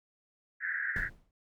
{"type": "band-pass noise", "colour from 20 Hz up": "white", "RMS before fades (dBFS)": -34, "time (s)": [0.6, 1.1], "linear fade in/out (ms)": 50, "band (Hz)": [1500, 1900], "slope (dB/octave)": 96}
{"type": "noise with exponential decay", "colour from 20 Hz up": "brown", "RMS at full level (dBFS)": -34, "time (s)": [0.96, 1.31], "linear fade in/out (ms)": 2, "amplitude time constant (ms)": 74}
{"effects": []}